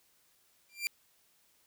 sawtooth tone with exponential growth, 2372 Hz, D7, 17 cents sharp, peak -24 dBFS, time 0.69-0.87 s, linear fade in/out 0 ms, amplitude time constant 38 ms, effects white hiss -69 dBFS RMS until 1.66 s

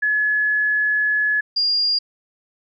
sine tone pair in turn, 1703 / 4817 Hz, G#6 / D8, +43 / +43 cents, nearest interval octave + tritone, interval 1800 cents, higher second, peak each -16 dBFS, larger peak neither, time 0.02-1.41 / 1.56-1.99 s, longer first, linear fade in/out 10 ms, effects none

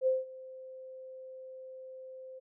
sine tone with ADSR envelope, 520 Hz, C5, 11 cents flat, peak -23 dBFS, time 0.01-2.4 s, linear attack 58 ms, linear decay 180 ms, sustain -21 dB, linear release 20 ms, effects none

